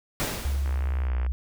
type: noise with exponential decay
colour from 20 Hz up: pink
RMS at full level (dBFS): -26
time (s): 0.2-1.08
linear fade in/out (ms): 0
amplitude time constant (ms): 190
type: tone with pitch glide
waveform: sine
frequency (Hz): 69.3 to 64.29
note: C#2 to C2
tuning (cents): 0 to -30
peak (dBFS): -23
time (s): 0.45-1.32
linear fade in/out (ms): 0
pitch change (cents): -130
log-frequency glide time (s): 1.03-1.13
type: click train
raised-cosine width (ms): 0.5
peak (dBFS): -24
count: 38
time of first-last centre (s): 0.66-1.265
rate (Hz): 61.2
effects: none